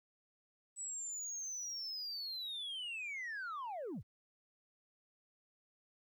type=linear sweep; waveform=sine; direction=down; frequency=7950 to 55 Hz; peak=-38 dBFS; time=0.76-4.03 s; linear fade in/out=50 ms; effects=tanh soft clip ceiling -39 dBFS + 13-bit